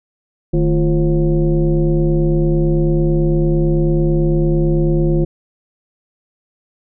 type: tone with frequency modulation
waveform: sine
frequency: 155.5 Hz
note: D#3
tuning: 1 cent flat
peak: -11 dBFS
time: 0.53-5.25 s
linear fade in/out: 10 ms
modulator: 190 Hz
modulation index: 1.3
effects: none